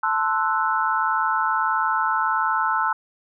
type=chord; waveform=sine; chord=F# half-diminished seventh; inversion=first; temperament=equal; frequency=880 / 1046.5 / 1318.5 / 1480 Hz; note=A5 / C6 / E6 / F#6; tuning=0 / 0 / 0 / 0 cents; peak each=-24 / -26 / -23 / -26 dBFS; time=0.03-2.93 s; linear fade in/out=5 ms; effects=none